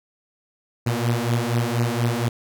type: beating tone pair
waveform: sawtooth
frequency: 116.54 / 120.74 Hz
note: A#2 / B2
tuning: 0 / -39 cents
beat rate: 4.2 Hz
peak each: -19 dBFS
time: 0.86-2.29 s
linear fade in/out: 10 ms
effects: none